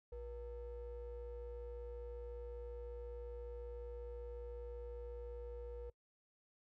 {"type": "ring-modulated tone", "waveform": "triangle", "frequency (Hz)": 211.7, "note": "G#3", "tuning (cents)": 33, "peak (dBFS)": -40, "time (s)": [0.12, 5.9], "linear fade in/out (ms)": 5, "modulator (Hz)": 269, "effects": ["noise-tail reverb RT60 0.1 s tail -22 dB re dry"]}